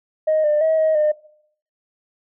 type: tone with pitch steps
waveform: sine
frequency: 624 / 599 / 638 / 631 / 606 Hz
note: D#5 / D5 / D#5 / D#5 / D#5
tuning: +5 / +34 / +43 / +24 / -46 cents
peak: -13 dBFS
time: 0.27-1.12 s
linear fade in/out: 10 ms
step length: 170 ms
effects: noise-tail reverb RT60 0.6 s tail -19 dB re dry + tanh soft clip ceiling -11 dBFS